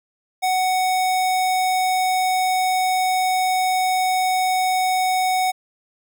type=tone; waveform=square; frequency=744 Hz; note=F#5; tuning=9 cents sharp; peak=-18 dBFS; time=0.42-5.52 s; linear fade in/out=20 ms; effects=none